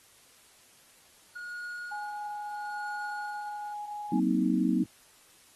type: tone with tremolo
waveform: triangle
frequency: 1442 Hz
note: F#6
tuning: 45 cents flat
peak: -34 dBFS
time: 1.35-3.74 s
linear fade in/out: 10 ms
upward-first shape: sine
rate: 0.76 Hz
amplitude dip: 80%
type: tone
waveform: sine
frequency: 833 Hz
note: G#5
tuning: 5 cents sharp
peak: -35 dBFS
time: 1.91-4.2 s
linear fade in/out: 10 ms
type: chord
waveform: sine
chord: C half-diminished seventh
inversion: second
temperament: just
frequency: 188.37 / 235.5 / 261.6 / 314 Hz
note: Gb3 / Bb3 / C4 / Eb4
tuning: +31 / +18 / 0 / +16 cents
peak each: -29 dBFS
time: 4.12-4.84 s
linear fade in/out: 5 ms
effects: white hiss -59 dBFS RMS until 5.55 s + AAC 32 kbps